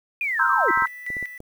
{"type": "linear sweep", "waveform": "sine", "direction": "down", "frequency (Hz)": [2489, 299.3], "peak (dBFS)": -22, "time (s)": [0.21, 0.71], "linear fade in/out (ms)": 2}
{"type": "chord", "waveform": "sine", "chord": "C dominant seventh", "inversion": "third", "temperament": "just", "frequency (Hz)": [941.9, 1046.5, 1308.1, 1569.8], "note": ["Bb5", "C6", "E6", "G6"], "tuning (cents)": [18, 0, -14, 2], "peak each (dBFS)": [-26, -25, -22, -22], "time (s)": [0.39, 0.86], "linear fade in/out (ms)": 5}
{"type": "tone with tremolo", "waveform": "sine", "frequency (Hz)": 1975.5, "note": "B6", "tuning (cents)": 0, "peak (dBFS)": -26, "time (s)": [0.68, 1.38], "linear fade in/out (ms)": 5, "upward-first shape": "square", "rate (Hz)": 2.6, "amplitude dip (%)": 70}
{"type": "clicks", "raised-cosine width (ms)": 2, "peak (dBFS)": -25, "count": 6, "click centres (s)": [0.775, 0.823, 1.103, 1.168, 1.227, 1.404]}
{"effects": ["8-bit"]}